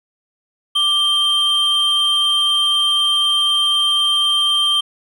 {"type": "tone pair together", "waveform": "triangle", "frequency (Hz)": [1176, 3156], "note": ["D6", "G7"], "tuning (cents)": [2, 11], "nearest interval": "octave + perfect fourth", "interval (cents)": 1709, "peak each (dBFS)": [-23, -12], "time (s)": [0.75, 4.81], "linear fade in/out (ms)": 10, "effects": []}